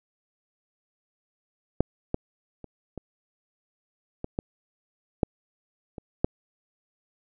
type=clicks; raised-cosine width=2 ms; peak=-6 / -12 / -27 / -22 / -18 / -14 / -7 / -24 / -7 dBFS; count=9; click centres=1.806 / 2.144 / 2.643 / 2.977 / 4.244 / 4.389 / 5.232 / 5.982 / 6.245 s; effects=none